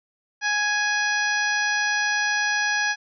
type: harmonic tone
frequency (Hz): 832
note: G#5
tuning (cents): +3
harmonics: 1 / 2 / 3 / 4 / 5 / 6 / 7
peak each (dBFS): -29 / -22 / -30 / -36 / -36 / -33 / -33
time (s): 0.41-2.96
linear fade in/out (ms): 50
effects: none